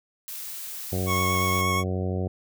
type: noise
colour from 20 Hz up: blue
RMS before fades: -36 dBFS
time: 0.28-1.61 s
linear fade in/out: 0 ms
type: harmonic tone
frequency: 92.6 Hz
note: F#2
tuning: 2 cents sharp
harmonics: 1 / 2 / 3 / 4 / 5 / 6 / 7 / 8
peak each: -27 / -31 / -37 / -34 / -36 / -38 / -41 / -42 dBFS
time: 0.92-2.28 s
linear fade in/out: 5 ms
type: tone with vibrato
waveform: 25% pulse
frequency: 1100 Hz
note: C#6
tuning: 14 cents flat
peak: -20 dBFS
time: 1.06-1.84 s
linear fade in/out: 50 ms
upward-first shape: triangle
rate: 8.4 Hz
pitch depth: 17 cents each way
effects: none